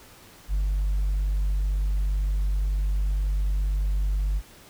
sine tone with tanh clipping, 49 Hz, G1, in tune, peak -22 dBFS, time 0.48-4.42 s, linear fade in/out 50 ms, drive 1 dB, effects pink hiss -50 dBFS RMS until 4.69 s

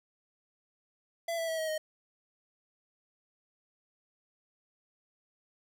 square tone with pitch steps, 672 / 659.3 / 646.9 / 634.7 / 622.7 Hz, E5 / E5 / E5 / D#5 / D#5, +33 / 0 / -33 / +34 / +1 cents, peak -32 dBFS, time 1.28-1.78 s, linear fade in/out 5 ms, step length 100 ms, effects none

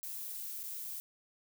violet noise with dropouts, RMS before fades -42 dBFS, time 0.03-1 s, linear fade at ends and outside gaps 0 ms, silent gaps 0.632-0.638 / 0.845-0.848 s, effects none

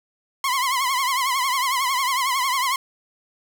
sawtooth tone with vibrato, 1044 Hz, C6, 4 cents flat, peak -16 dBFS, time 0.44-2.76 s, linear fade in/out 2 ms, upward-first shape triangle, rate 11 Hz, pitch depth 130 cents each way, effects none

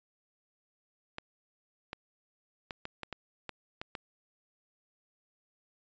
clicks, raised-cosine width 0.3 ms, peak -22 dBFS, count 9, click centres 1.184 / 1.931 / 2.708 / 2.854 / 3.033 / 3.127 / 3.493 / 3.815 / 3.952 s, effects resampled to 16000 Hz

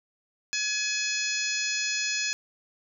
harmonic tone, 845 Hz, G#5, 30 cents sharp, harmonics 2 / 3 / 4 / 5 / 6 / 7 / 8, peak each -34 / -31 / -37 / -35 / -34 / -36 / -34 dBFS, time 0.53-2.33 s, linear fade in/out 0 ms, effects none

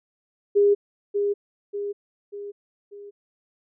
sine tone with echo, 406.6 Hz, G#4, 37 cents flat, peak -14 dBFS, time 0.55-0.75 s, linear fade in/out 20 ms, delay 590 ms, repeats 4, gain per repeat -6 dB, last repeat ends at 3.11 s, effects none

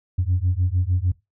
sine beating tone pair, 87.31 / 93.91 Hz, F2 / F#2, 0 / +26 cents, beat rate 6.6 Hz, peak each -20 / -20 dBFS, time 0.18-1.12 s, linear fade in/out 10 ms, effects noise-tail reverb RT60 0.2 s tail -20 dB re dry + tanh soft clip ceiling -13 dBFS

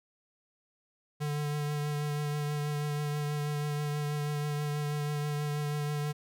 square tone with vibrato, 147.7 Hz, D3, 10 cents sharp, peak -31 dBFS, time 1.2-6.13 s, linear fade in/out 20 ms, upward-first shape triangle, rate 6.2 Hz, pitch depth 21 cents each way, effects none

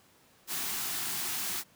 white band-stop noise, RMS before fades -34 dBFS, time 0.47-1.64 s, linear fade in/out 50 ms, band 420 to 650 Hz, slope 96 dB/octave, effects pink hiss -62 dBFS RMS until 1.75 s + high-pass 100 Hz 12 dB/octave

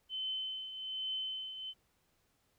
sine tone with tremolo, 3060 Hz, G7, 42 cents flat, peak -34 dBFS, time 0.09-1.74 s, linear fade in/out 50 ms, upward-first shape triangle, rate 1.2 Hz, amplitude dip 65%, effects pink hiss -75 dBFS RMS until 2.58 s

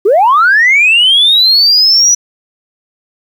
sine linear sweep, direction up, 361.5 to 5920 Hz, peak -3 dBFS, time 0.05-2.15 s, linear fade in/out 10 ms, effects tanh soft clip ceiling -1 dBFS + 7-bit

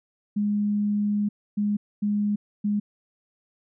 sine tone bursts at uneven times, 206.8 Hz, G#3, 7 cents flat, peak -21 dBFS, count 4, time 0.36-1.29 / 1.57-1.77 / 2.02-2.36 / 2.64-2.8 s, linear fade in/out 10 ms, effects none

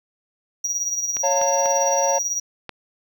triangle tone with tremolo, 5760 Hz, F#8, 47 cents flat, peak -18 dBFS, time 0.64-2.4 s, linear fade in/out 5 ms, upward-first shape triangle, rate 18 Hz, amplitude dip 65%
clicks, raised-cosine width 0.3 ms, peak -16 dBFS, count 4, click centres 1.168 / 1.415 / 1.658 / 2.693 s
triangle chord, Db augmented, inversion none, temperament equal with one note detuned, 554.4 / 698.5 / 902.1 Hz, Db5 / F5 / A5, 0 / 0 / +43 cents, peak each -19 / -23 / -21 dBFS, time 1.23-2.19 s, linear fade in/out 10 ms
effects none

